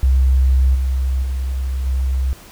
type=tone with level steps; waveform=sine; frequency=65.41 Hz; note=C2; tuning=in tune; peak=-10 / -15 / -18 / -15 dBFS; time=0.03-2.33 s; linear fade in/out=0 ms; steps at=0.74 / 1.22 / 1.85 s; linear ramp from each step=20 ms; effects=pink hiss -42 dBFS RMS until 2.51 s